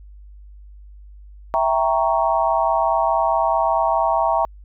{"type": "chord", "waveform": "sine", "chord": "E diminished seventh", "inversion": "none", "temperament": "equal", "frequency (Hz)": [659.3, 784, 932.3, 1108.7], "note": ["E5", "G5", "Bb5", "Db6"], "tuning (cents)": [0, 0, 0, 0], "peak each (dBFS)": [-20, -22, -20, -24], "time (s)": [1.54, 4.45], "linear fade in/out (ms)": 0, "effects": ["added 50 Hz sine -39 dBFS peak until 4.64 s"]}